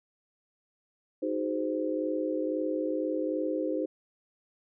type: chord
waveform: sine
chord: Ab dominant seventh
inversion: second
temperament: just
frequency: 311.5 / 373.8 / 415.3 / 519.1 Hz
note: Eb4 / Gb4 / Ab4 / C5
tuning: +2 / +18 / 0 / -14 cents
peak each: -31 / -36 / -37 / -32 dBFS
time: 1.22-3.86 s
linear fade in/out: 10 ms
effects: none